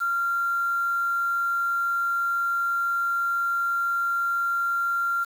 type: tone with quantisation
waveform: sine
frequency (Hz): 1383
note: F6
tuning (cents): -17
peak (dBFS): -22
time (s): 0-5.25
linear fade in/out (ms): 20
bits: 7
effects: none